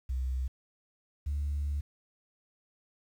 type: tone pair in turn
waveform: sine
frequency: 64.4 / 72.42 Hz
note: C2 / D2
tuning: -27 / -24 cents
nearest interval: major second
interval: 203 cents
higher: second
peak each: -28 dBFS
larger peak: neither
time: 0.09-0.48 / 1.26-1.81 s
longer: second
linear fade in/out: 10 ms
effects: tanh soft clip ceiling -26 dBFS + 10-bit